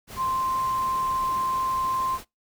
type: tone in noise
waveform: sine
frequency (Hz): 1046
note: C6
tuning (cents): -1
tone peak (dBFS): -23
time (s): 0.16-2.19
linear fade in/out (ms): 50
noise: pink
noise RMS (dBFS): -40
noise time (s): 0.07-2.25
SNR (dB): +14
effects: noise-tail reverb RT60 0.2 s tail -25 dB re dry